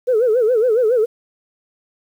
sine tone with vibrato, 466.7 Hz, A#4, 2 cents sharp, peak -11 dBFS, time 0.07-1.06 s, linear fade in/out 20 ms, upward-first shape sine, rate 7.2 Hz, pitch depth 170 cents each way, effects tanh soft clip ceiling -8 dBFS + 8-bit

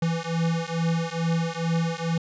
square beating tone pair, 164.81 / 167.11 Hz, E3 / E3, 0 / +24 cents, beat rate 2.3 Hz, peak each -27 dBFS, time 0.02-2.18 s, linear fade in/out 5 ms, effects resampled to 16000 Hz

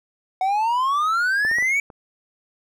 triangle exponential sweep, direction up, 738 to 2300 Hz, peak -16 dBFS, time 0.41-1.8 s, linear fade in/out 2 ms
clicks, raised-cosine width 1 ms, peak -19 / -22 / -20 / -25 / -28 dBFS, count 5, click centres 1.45 / 1.514 / 1.585 / 1.625 / 1.902 s
effects none

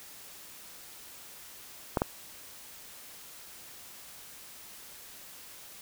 clicks, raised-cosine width 1 ms, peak -11 dBFS, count 2, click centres 1.972 / 2.019 s, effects white hiss -49 dBFS RMS until 5.81 s

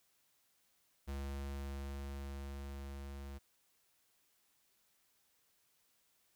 square tone with level ramp, 69.3 Hz, C#2, in tune, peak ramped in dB -40 to -46 dBFS, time 1.07-3.39 s, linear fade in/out 20 ms, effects white hiss -75 dBFS RMS until 6.35 s

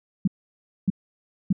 sine tone bursts, 190 Hz, F#3, 46 cents sharp, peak -16 dBFS, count 3, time 0.25-1.528 s, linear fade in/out 5 ms, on 26 ms, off 600 ms, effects none

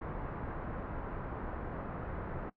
pink low-pass noise, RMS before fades -40 dBFS, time 0.01-2.5 s, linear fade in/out 10 ms, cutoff 1500 Hz, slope 24 dB/octave, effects noise-tail reverb RT60 0.1 s tail -19 dB re dry

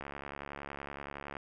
click train, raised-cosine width 0.5 ms, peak -26 dBFS, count 97, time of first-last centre 0.01-1.368 s, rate 70.7 Hz, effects none

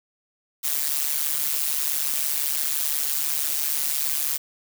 blue noise with amplitude modulation, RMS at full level -21 dBFS, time 0.63-4.38 s, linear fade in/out 20 ms, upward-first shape sine, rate 146 Hz, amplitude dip 90%, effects none

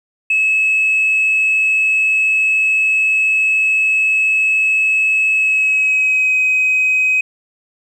sine tone with pitch glide, 2587 to 2525 Hz, E7 to D#7, -33 to +25 cents, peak -10 dBFS, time 0.3-7.21 s, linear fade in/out 5 ms, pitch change -42 cents, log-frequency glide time 5.33-6.35 s, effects tanh soft clip ceiling -8 dBFS + 8-bit

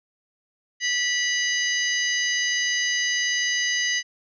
harmonic tone with a mistuned harmonic, 979 Hz, B5, 15 cents flat, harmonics 2 / 3 / 4 / 5 / 6, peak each -24 / -28 / -35 / -30 / -29 dBFS, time 0.8-4.03 s, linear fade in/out 50 ms, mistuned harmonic 6, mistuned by +100 cents, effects none

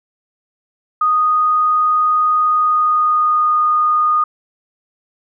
sine tone with pitch glide, 1240 to 1228.6 Hz, D#6 to D#6, -6 to -22 cents, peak -11 dBFS, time 1.01-4.24 s, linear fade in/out 5 ms, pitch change -16 cents, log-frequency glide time 2.36-3.61 s, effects none

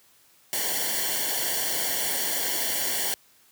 white noise with comb filter, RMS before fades -27 dBFS, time 0.53-3.14 s, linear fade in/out 0 ms, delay 0.79 ms, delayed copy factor -0.85, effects white hiss -59 dBFS RMS until 3.51 s + high-pass 60 Hz 12 dB/octave

